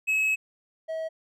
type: tone pair in turn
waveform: triangle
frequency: 2572 / 643 Hz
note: E7 / E5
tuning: -43 / -43 cents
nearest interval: 2 octaves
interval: 2400 cents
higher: first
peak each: -20 / -27 dBFS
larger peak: first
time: 0.07-0.36 / 0.88-1.09 s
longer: first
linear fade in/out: 20 ms
effects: none